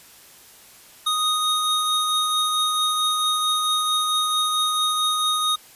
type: tone pair together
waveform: square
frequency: 1244.5 / 3729 Hz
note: D#6 / A#7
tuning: 0 / 0 cents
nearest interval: octave + perfect fifth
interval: 1900 cents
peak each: -23 dBFS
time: 1.06-5.56 s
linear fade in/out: 10 ms
effects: white hiss -48 dBFS RMS until 5.75 s + resampled to 32000 Hz